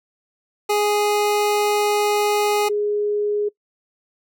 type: tone pair in turn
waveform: 25% pulse / sine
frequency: 415.3 / 415.3 Hz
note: G#4 / G#4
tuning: 0 / 0 cents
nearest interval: unison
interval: 0 cents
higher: neither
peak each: -13 / -18 dBFS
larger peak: first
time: 0.69-2.69 / 2.69-3.49 s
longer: first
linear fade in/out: 10 ms
effects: noise-tail reverb RT60 0.1 s tail -22 dB re dry